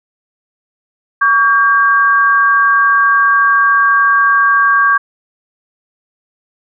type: tone pair together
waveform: sine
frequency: 1133.5 / 1603 Hz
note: C#6 / G6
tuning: +38 / +38 cents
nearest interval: tritone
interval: 600 cents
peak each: -10 dBFS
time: 1.21-4.98 s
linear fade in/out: 10 ms
effects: none